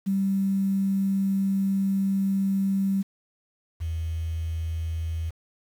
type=tone pair in turn; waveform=sine; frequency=194.8 / 81.53 Hz; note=G3 / E2; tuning=-11 / -19 cents; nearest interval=octave + minor third; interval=1508 cents; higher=first; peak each=-21 / -26 dBFS; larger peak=first; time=0.06-3.03 / 3.8-5.31 s; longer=first; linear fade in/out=20 ms; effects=8-bit